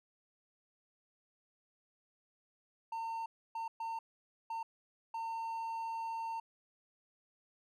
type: tone bursts at uneven times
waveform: triangle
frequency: 908 Hz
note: A#5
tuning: 46 cents flat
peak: -35 dBFS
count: 5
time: 2.92-3.26 / 3.55-3.68 / 3.8-3.99 / 4.5-4.63 / 5.14-6.4 s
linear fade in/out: 5 ms
effects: none